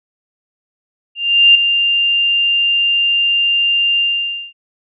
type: tone with ADSR envelope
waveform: sine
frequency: 2794 Hz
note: F7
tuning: in tune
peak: -3 dBFS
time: 1.15-4.53 s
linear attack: 400 ms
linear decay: 5 ms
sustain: -8 dB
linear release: 540 ms
effects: none